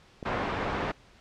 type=clicks; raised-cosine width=2 ms; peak=-23 dBFS; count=2; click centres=0.228 / 0.747 s
type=low-pass noise; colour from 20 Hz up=white; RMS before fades=-31 dBFS; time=0.25-0.92 s; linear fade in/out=10 ms; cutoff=1200 Hz; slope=12 dB/octave
effects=pink hiss -57 dBFS RMS until 1.2 s + low-pass 5000 Hz 12 dB/octave